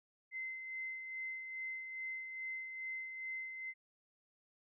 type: tone with tremolo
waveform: sine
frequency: 2064 Hz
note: C7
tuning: 24 cents flat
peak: -39 dBFS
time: 0.31-3.74 s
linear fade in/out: 50 ms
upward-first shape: sine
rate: 2.4 Hz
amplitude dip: 45%
effects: none